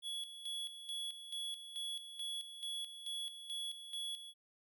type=tone with tremolo; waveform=square; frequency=3375 Hz; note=G#7; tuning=27 cents sharp; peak=-40 dBFS; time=0.02-4.34 s; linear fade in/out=50 ms; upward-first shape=square; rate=2.3 Hz; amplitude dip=65%; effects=none